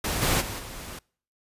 pink noise with level steps, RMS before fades -28 / -23 / -34 / -39 dBFS, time 0.04-0.99 s, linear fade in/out 5 ms, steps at 0.21 / 0.4 / 0.58 s, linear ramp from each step 20 ms, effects noise-tail reverb RT60 0.5 s tail -26 dB re dry + resampled to 32000 Hz

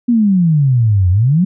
sine exponential two-way sweep, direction down then up, 246.9 to 87.31 to 194.5 Hz, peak -8 dBFS, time 0.08-1.45 s, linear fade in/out 10 ms, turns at 1.1 s, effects none

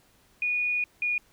sine tone pair in turn, 2457 / 2444 Hz, D#7 / D#7, -22 / -32 cents, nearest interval unison, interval 10 cents, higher first, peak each -24 dBFS, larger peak neither, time 0.42-0.84 / 1.02-1.18 s, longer first, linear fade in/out 2 ms, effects pink hiss -62 dBFS RMS until 1.32 s

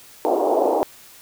white band-pass noise, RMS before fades -19 dBFS, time 0.25-0.83 s, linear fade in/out 0 ms, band 300 to 850 Hz, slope 48 dB/octave, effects white hiss -46 dBFS RMS until 1.21 s

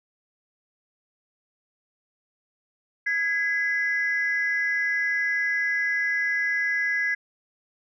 sine tone pair together, 1658.6 / 2018 Hz, G#6 / B6, -3 / +37 cents, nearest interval minor third, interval 340 cents, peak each -24 dBFS, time 3.06-7.15 s, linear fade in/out 10 ms, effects tanh soft clip ceiling -16 dBFS

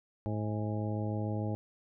harmonic tone with a mistuned harmonic, 106.9 Hz, A2, 49 cents flat, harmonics 1 / 2 / 3 / 4 / 5 / 6 / 8, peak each -33 / -38 / -40 / -45 / -43 / -45 / -45 dBFS, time 0.26-1.55 s, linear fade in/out 0 ms, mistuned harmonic 8, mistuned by -72 cents, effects none

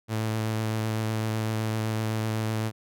sawtooth tone with vibrato, 110 Hz, A2, in tune, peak -22 dBFS, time 0.08-2.72 s, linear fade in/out 50 ms, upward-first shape sine, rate 7.9 Hz, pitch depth 14 cents each way, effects none

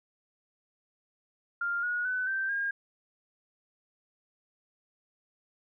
sine tone with pitch steps, 1399 / 1450.8 / 1504.6 / 1560.4 / 1618.2 Hz, F6 / F#6 / F#6 / G6 / G#6, +3 / -34 / +29 / -8 / -45 cents, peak -28 dBFS, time 1.61-2.71 s, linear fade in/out 5 ms, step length 220 ms, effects none

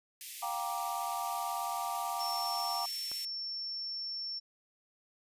white high-pass noise, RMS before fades -44 dBFS, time 0.21-3.25 s, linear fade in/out 0 ms, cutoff 2000 Hz, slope 48 dB/octave
sine chord, G minor seventh, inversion third, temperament just, 705.6 / 784 / 940.8 / 1176 Hz, F5 / G5 / Bb5 / D6, +18 / 0 / +16 / +2 cents, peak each -39 dBFS, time 0.42-2.86 s, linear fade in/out 10 ms
sine tone, 5420 Hz, E8, 47 cents sharp, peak -36 dBFS, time 2.19-4.4 s, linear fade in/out 20 ms
click, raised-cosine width 0.5 ms, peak -32 dBFS, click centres 3.116 s
effects resampled to 32000 Hz

